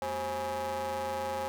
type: ring-modulated tone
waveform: 40% pulse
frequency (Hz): 148.8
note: D3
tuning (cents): +23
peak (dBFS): -28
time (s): 0.02-1.48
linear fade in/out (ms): 0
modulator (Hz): 682
effects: none